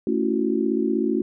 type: chord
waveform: sine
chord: F# minor seventh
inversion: first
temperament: just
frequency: 222 / 277.5 / 333 / 370 Hz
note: A3 / C#4 / E4 / F#4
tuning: +16 / +2 / +18 / 0 cents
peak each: -25 dBFS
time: 0.07-1.22 s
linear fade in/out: 2 ms
effects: none